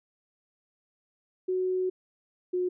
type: tone pair in turn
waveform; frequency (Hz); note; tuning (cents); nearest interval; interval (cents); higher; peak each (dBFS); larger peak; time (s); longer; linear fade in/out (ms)
sine; 370 / 362.2; F#4 / F#4; 0 / -37; unison; 37; first; -25; neither; 1.48-1.9 / 2.53-2.69; first; 10
effects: none